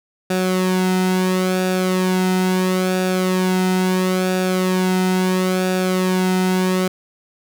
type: tone with flanger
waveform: sawtooth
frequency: 185 Hz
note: F#3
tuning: in tune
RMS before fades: -18 dBFS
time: 0.3-6.88 s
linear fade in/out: 5 ms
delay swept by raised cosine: 0.96 to 1.77 ms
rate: 0.74 Hz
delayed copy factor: -0.6
effects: none